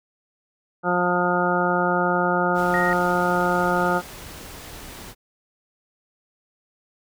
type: harmonic tone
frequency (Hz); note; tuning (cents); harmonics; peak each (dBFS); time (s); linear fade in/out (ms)
177.8; F3; +31; 1 / 2 / 3 / 4 / 5 / 7 / 8; -26 / -26 / -26 / -26 / -26 / -26 / -26; 0.83-4.02; 50
type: noise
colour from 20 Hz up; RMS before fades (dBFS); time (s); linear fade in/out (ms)
pink; -39; 2.54-5.15; 50
type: tone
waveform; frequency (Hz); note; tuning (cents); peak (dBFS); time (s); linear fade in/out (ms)
sine; 1873; A#6; +8; -23; 2.74-2.93; 0
effects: none